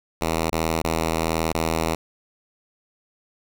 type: tone with dropouts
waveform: 5% pulse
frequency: 81.2 Hz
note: E2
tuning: 26 cents flat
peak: -10 dBFS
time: 0.21-1.95 s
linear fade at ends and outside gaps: 5 ms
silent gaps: 0.501-0.523 / 0.819-0.841 / 1.528-1.547 s
effects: none